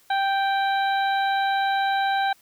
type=harmonic tone; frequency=784 Hz; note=G5; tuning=in tune; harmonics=1 / 2 / 3 / 4 / 5; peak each=-21 / -27 / -37 / -39 / -33 dBFS; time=0.1-2.33 s; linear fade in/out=5 ms; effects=white hiss -58 dBFS RMS until 2.41 s